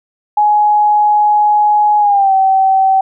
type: tone with pitch glide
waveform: sine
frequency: 838 to 768.4 Hz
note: G#5 to G5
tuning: +15 to -35 cents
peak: -7 dBFS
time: 0.37-3.01 s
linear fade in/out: 5 ms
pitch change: -150 cents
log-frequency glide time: 1.99-2.33 s
effects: none